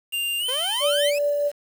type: tone with pitch glide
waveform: square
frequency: 2794 to 3082 Hz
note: F7 to G7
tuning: 0 to -30 cents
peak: -24 dBFS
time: 0.12-1.11 s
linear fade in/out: 20 ms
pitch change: +170 cents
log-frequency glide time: 0.39-0.47 s
type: exponential sweep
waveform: sawtooth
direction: up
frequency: 477.7 to 2687 Hz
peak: -25 dBFS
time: 0.48-1.19 s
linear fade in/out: 10 ms
type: tone with tremolo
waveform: sine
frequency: 580 Hz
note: D5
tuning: 22 cents flat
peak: -18 dBFS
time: 0.8-1.52 s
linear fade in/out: 50 ms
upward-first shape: triangle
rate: 4.8 Hz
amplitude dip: 30%
effects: 7-bit